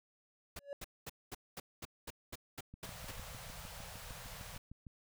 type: noise bursts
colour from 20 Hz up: pink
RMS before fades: -45 dBFS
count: 11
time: 0.56-3.112 s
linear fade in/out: 5 ms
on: 32 ms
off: 220 ms
type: tone with exponential growth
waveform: triangle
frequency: 566 Hz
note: C#5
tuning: 36 cents sharp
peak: -35 dBFS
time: 0.58-0.73 s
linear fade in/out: 1 ms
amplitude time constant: 32 ms
type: click train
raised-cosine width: 5 ms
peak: -38 dBFS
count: 15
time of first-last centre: 2.74-4.868 s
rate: 6.58 Hz
type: band-stop noise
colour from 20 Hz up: pink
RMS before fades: -49 dBFS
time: 2.84-4.58 s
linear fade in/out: 5 ms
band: 180 to 480 Hz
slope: 48 dB/octave
effects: none